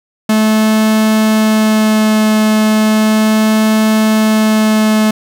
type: tone with vibrato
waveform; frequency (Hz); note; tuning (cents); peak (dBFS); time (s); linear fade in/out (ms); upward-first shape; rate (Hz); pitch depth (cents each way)
45% pulse; 216.7; A3; -26; -8; 0.29-5.11; 5; sine; 0.35; 8
effects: none